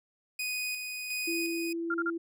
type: tone with tremolo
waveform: sawtooth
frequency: 2489 Hz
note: D#7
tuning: in tune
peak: -28 dBFS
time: 0.39-1.73 s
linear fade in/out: 5 ms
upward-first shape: square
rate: 1.4 Hz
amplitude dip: 40%
type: tone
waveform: sine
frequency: 334.8 Hz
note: E4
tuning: 27 cents sharp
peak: -31 dBFS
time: 1.27-2.18 s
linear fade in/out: 10 ms
type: tone bursts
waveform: sine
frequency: 1394 Hz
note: F6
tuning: 4 cents flat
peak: -28 dBFS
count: 3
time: 1.9-2.101 s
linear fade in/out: 5 ms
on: 43 ms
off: 36 ms
effects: none